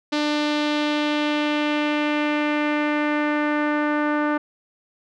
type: tone with low-pass filter sweep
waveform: sawtooth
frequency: 297.9 Hz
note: D4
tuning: 25 cents sharp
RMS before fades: -22 dBFS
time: 0.12-4.38 s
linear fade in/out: 10 ms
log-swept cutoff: 4300 to 1500 Hz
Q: 2
effects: none